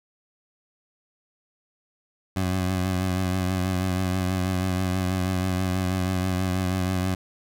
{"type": "tone with vibrato", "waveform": "20% pulse", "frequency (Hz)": 92.5, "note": "F#2", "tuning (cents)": 0, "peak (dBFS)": -18, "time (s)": [2.36, 7.15], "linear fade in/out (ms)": 5, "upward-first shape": "triangle", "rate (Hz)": 6.2, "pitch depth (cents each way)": 46, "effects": []}